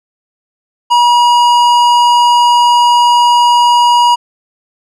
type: tone with tanh clipping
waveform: sine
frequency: 961 Hz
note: B5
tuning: 48 cents flat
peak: -7 dBFS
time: 0.9-4.16 s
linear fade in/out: 20 ms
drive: 14 dB
effects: none